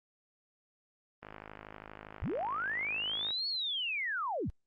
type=click train; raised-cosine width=0.5 ms; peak=-30 dBFS; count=110; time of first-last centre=1.23-3.306 s; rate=52.5 Hz
type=linear two-way sweep; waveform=sine; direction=up then down; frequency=38.89 to 4430 to 38.89 Hz; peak=-32 dBFS; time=2.22-4.5 s; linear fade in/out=0 ms; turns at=3.48 s
effects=Opus 32 kbps